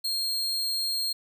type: tone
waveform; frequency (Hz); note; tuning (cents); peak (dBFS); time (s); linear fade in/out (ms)
40% pulse; 4229; C8; +18; -25; 0.04-1.13; 10
effects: none